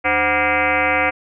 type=tone with frequency modulation; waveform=sine; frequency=1407 Hz; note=F6; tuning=12 cents sharp; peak=-14 dBFS; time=0.04-1.11 s; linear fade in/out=20 ms; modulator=222 Hz; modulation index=4.6; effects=none